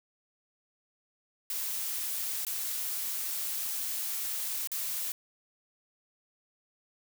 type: noise with dropouts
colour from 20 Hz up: blue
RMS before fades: -34 dBFS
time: 1.5-5.12 s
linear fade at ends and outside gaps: 1 ms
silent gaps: 2.45-2.467 / 4.673-4.717 s
effects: none